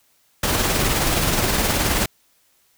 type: noise with tremolo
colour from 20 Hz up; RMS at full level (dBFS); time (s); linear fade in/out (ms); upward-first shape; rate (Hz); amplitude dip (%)
pink; -18; 0.43-2.06; 5; triangle; 19; 40
effects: white hiss -61 dBFS RMS until 2.77 s